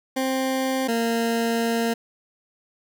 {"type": "tone pair in turn", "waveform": "20% pulse", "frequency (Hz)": [263.1, 230.7], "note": ["C4", "A#3"], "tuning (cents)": [10, -18], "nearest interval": "major second", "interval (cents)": 228, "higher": "first", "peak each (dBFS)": [-17, -16], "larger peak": "second", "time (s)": [[0.16, 0.88], [0.88, 1.94]], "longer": "second", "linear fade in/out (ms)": 10, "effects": []}